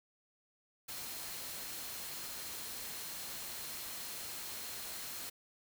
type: tone in noise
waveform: sine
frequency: 4186 Hz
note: C8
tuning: in tune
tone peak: -54 dBFS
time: 0.88-5.3 s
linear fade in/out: 10 ms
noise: white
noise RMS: -44 dBFS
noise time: 0.88-5.3 s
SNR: -13 dB
effects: none